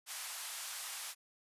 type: band-pass noise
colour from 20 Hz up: white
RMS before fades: -44 dBFS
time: 0.06-1.15 s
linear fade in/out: 50 ms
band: 730 to 12000 Hz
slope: 24 dB/octave
effects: resampled to 32000 Hz

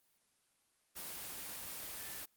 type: tone in noise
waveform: sine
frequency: 1760 Hz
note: A6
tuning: in tune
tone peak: -55 dBFS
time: 1.98-2.22 s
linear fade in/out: 20 ms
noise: white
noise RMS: -45 dBFS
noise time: 0.95-2.26 s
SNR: -13 dB
effects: white hiss -75 dBFS RMS until 2.36 s + Opus 24 kbps

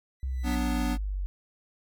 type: tone with exponential growth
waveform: sawtooth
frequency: 1982 Hz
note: B6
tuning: 6 cents sharp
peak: -34 dBFS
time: 0.2-0.55 s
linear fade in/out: 0 ms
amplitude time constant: 75 ms
type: exponential sweep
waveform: sine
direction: down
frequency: 66.5 to 46.25 Hz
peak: -28 dBFS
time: 0.23-1.26 s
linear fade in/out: 0 ms
type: chord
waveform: square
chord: B minor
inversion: second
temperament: equal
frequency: 185 / 246.9 / 293.7 Hz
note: F#3 / B3 / D4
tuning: 0 / 0 / 0 cents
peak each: -36 / -31 / -33 dBFS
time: 0.43-0.98 s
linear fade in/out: 50 ms
effects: none

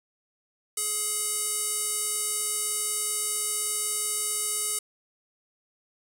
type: tone with band-pass filter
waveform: square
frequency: 422.6 Hz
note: G#4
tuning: 30 cents sharp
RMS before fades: -29 dBFS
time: 0.77-4.79 s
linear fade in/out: 5 ms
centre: 9400 Hz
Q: 3.8
effects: none

